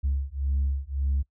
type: beating tone pair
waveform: sine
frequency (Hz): 68 / 69.8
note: C#2 / C#2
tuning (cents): -33 / +13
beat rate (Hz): 1.8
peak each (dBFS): -26 / -26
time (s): 0.03-1.23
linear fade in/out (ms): 20
effects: noise-tail reverb RT60 0.1 s tail -22 dB re dry + tanh soft clip ceiling -19 dBFS